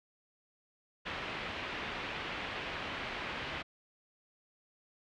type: low-pass noise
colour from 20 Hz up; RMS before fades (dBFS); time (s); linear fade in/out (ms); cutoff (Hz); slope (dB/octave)
white; -40; 1.05-3.63; 20; 3000; 24
effects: none